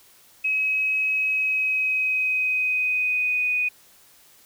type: tone with pitch glide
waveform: sine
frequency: 2551 to 2484 Hz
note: D#7 to D#7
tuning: +43 to -3 cents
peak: -20 dBFS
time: 0.44-3.69 s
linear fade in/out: 10 ms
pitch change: -46 cents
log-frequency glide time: 1.27-3.54 s
effects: white hiss -54 dBFS RMS until 4.45 s

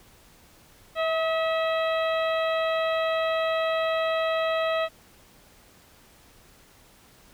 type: harmonic tone with a mistuned harmonic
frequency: 648 Hz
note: E5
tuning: 30 cents flat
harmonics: 1 / 2 / 3 / 4 / 5 / 6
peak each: -24 / -30 / -34 / -36 / -38 / -40 dBFS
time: 0.95-4.89 s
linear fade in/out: 50 ms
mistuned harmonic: 2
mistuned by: -27 cents
effects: pink hiss -55 dBFS RMS until 7.33 s

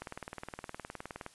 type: click train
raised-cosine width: 0.5 ms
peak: -25 dBFS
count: 25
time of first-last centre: 0.02-1.264 s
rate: 19.3 Hz
effects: white hiss -60 dBFS RMS until 1.34 s + resampled to 24000 Hz

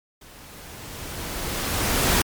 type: noise with level ramp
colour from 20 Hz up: pink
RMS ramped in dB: -47 to -18 dBFS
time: 0.21-2.22 s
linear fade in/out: 5 ms
effects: MP3 96 kbps

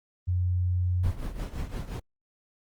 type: tone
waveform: sine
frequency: 90 Hz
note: F#2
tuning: 47 cents flat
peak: -23 dBFS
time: 0.27-1.12 s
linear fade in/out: 20 ms
type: noise with tremolo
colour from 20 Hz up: brown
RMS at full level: -30 dBFS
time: 1.03-2 s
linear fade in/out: 10 ms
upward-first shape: triangle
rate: 5.7 Hz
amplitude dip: 80%
effects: Opus 24 kbps

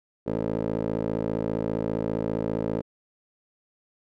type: tone with band-pass filter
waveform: 15% pulse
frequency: 55 Hz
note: A1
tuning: in tune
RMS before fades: -28 dBFS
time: 0.26-2.82 s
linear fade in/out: 20 ms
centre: 390 Hz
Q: 3
effects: none

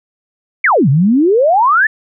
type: exponential two-way sweep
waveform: sine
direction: down then up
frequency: 2349 to 127.5 to 1820 Hz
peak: -7 dBFS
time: 0.64-1.87 s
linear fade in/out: 5 ms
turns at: 0.89 s
effects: none

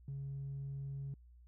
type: tone with tanh clipping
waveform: triangle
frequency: 138 Hz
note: C#3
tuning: 7 cents flat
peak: -40 dBFS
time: 0.08-1.14 s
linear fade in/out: 2 ms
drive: 5 dB
effects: added 60 Hz sine -57 dBFS peak until 1.47 s

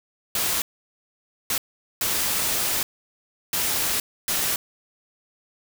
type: noise bursts at uneven times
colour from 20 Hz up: white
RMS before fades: -24 dBFS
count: 5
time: 0.35-0.62 / 1.5-1.58 / 2.01-2.83 / 3.53-4 / 4.28-4.56 s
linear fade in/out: 2 ms
effects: none

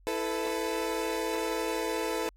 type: chord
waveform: 30% pulse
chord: E suspended fourth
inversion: none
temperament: equal with one note detuned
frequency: 329.6 / 440 / 500.2 Hz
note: E4 / A4 / B4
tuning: 0 / 0 / +22 cents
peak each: -32 / -30 / -32 dBFS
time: 0.07-2.29 s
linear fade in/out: 0 ms
effects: added 45 Hz sine -55 dBFS peak until 2.36 s + AAC 48 kbps

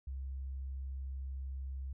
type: tone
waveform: sine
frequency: 66.7 Hz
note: C2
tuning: 34 cents sharp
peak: -38 dBFS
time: 0.07-1.93 s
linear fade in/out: 5 ms
effects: none

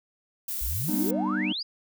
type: noise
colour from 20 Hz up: violet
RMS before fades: -32 dBFS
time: 0.48-1.11 s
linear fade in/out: 5 ms
type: exponential sweep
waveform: sine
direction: up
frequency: 49 to 5120 Hz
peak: -29 dBFS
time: 0.61-1.63 s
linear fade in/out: 10 ms
type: chord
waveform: triangle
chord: G augmented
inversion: none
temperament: just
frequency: 196 / 245 / 306.2 Hz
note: G3 / B3 / D#4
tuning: 0 / -14 / -28 cents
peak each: -28 / -30 / -27 dBFS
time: 0.88-1.53 s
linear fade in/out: 10 ms
effects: none

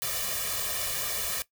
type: noise with comb filter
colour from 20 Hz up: white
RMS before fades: -31 dBFS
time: 0.02-1.42 s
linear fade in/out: 0 ms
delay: 1.7 ms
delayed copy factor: +0.95
effects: noise-tail reverb RT60 0.1 s tail -17 dB re dry

